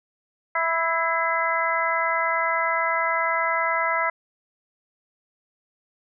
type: harmonic tone with a mistuned harmonic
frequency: 329.7 Hz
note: E4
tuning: in tune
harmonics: 2 / 3 / 4 / 5 / 6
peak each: -28 / -26 / -26 / -30 / -26 dBFS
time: 0.55-4.1 s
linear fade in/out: 5 ms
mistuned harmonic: 6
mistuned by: +45 cents
effects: none